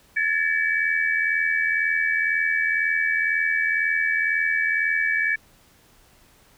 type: tone cluster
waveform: sine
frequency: 1698 / 1780 / 2287 Hz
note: G#6 / A6 / D7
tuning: +38 / +20 / -47 cents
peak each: -24 dBFS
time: 0.16-5.36 s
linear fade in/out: 10 ms
effects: pink hiss -56 dBFS RMS until 6.57 s